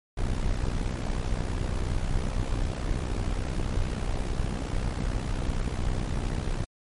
brown noise with amplitude modulation, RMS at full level -24 dBFS, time 0.17-6.65 s, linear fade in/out 10 ms, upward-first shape sine, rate 62.5 Hz, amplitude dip 80%, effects MP3 48 kbps

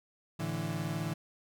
35% pulse chord, A suspended fourth, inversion none, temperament equal with one note detuned, 110 / 146.83 / 165.96 Hz, A2 / D3 / E3, 0 / 0 / +12 cents, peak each -38 / -36 / -34 dBFS, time 0.39-1.14 s, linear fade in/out 10 ms, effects none

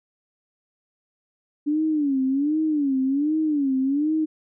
sine tone with vibrato, 287.4 Hz, D4, 37 cents flat, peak -19 dBFS, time 1.66-4.26 s, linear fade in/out 20 ms, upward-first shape sine, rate 1.3 Hz, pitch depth 160 cents each way, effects none

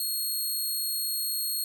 10% pulse tone, 4289 Hz, C8, 42 cents sharp, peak -21 dBFS, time 0-1.64 s, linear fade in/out 2 ms, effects none

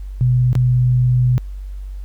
sine tone with dropouts, 124.9 Hz, B2, 20 cents sharp, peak -11 dBFS, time 0.21-1.38 s, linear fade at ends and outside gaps 0 ms, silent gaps 0.53-0.553 s, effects added 48 Hz sine -26 dBFS peak until 2.04 s + pink hiss -56 dBFS RMS until 2.04 s

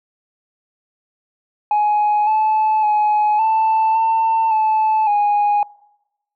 sine tone with pitch steps, 838 / 866 / 844 / 883 / 896 / 870 / 826 Hz, G#5 / A5 / G#5 / A5 / A5 / A5 / G#5, +15 / -28 / +28 / +6 / +31 / -20 / -10 cents, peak -11 dBFS, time 1.71-5.63 s, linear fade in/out 2 ms, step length 560 ms, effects noise-tail reverb RT60 0.9 s tail -23 dB re dry + tanh soft clip ceiling -11 dBFS

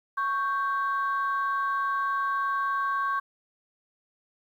sine tone pair together, 1108.7 / 1568 Hz, C#6 / G6, 0 / 0 cents, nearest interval tritone, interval 600 cents, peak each -25 / -30 dBFS, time 0.17-3.2 s, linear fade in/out 10 ms, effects tanh soft clip ceiling -18 dBFS + 10-bit

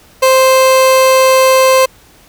30% pulse tone, 523.3 Hz, C5, in tune, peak -3 dBFS, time 0.22-1.86 s, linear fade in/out 10 ms, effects pink hiss -44 dBFS RMS until 2.28 s

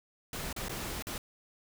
pink noise with dropouts, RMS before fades -38 dBFS, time 0.33-1.18 s, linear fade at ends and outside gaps 2 ms, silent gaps 0.528-0.563 / 0.684-0.694 / 1.024-1.069 s, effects none

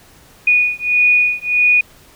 sine beating tone pair, 2463 / 2464.6 Hz, D#7 / D#7, -18 / -17 cents, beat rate 1.6 Hz, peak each -14 dBFS, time 0.47-1.81 s, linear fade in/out 5 ms, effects pink hiss -46 dBFS RMS until 2.15 s

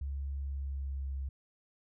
sine tone with pitch glide, 69.3 to 67.64 Hz, C#2 to C#2, 0 to -42 cents, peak -34 dBFS, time 0.01-1.29 s, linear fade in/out 5 ms, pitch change -42 cents, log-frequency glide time 0.38-1.18 s, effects none

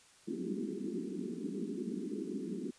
pink band-pass noise, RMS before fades -39 dBFS, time 0.27-2.71 s, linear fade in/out 10 ms, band 180 to 410 Hz, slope 96 dB/octave, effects white hiss -62 dBFS RMS until 2.78 s + resampled to 22050 Hz

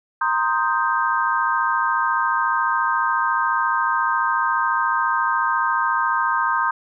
sine chord, C minor seventh, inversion third, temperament equal, 932.3 / 1046.5 / 1244.5 / 1568 Hz, Bb5 / C6 / Eb6 / G6, 0 / 0 / 0 / 0 cents, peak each -23 dBFS, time 0.21-6.71 s, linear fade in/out 5 ms, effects none

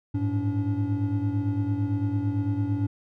triangle tone cluster, 100.7 / 109.6 / 286 Hz, G2 / A2 / D4, +47 / -6 / -46 cents, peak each -26 dBFS, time 0.14-2.87 s, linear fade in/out 10 ms, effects none

